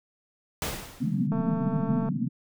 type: noise with exponential decay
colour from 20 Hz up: pink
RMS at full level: -28 dBFS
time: 0.62-1.27 s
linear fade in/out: 1 ms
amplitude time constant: 140 ms
type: band-pass noise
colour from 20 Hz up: white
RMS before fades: -27 dBFS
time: 1-2.29 s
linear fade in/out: 20 ms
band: 130 to 260 Hz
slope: 96 dB/octave
type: click train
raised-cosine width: 1 ms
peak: -23 dBFS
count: 173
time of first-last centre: 1.32-2.088 s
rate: 224 Hz
effects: none